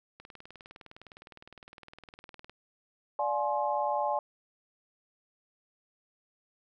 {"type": "click train", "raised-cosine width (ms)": 0.3, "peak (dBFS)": -32, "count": 46, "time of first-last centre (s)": [0.2, 2.496], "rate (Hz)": 19.6}
{"type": "chord", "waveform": "sine", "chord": "D half-diminished seventh", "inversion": "none", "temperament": "just", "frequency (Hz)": [587.3, 704.8, 845.8, 1057.2], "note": ["D5", "F5", "Ab5", "C6"], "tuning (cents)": [0, 16, 31, 18], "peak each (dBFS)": [-32, -36, -30, -35], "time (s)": [3.19, 4.19], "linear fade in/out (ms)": 2}
{"effects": []}